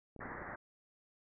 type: clicks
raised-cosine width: 2 ms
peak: -37 dBFS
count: 9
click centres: 0.163 / 0.193 / 0.225 / 0.257 / 0.288 / 0.32 / 0.352 / 0.384 / 0.419 s
type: low-pass noise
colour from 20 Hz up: white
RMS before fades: -46 dBFS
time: 0.2-0.56 s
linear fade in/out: 10 ms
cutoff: 2000 Hz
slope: 96 dB/octave
effects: none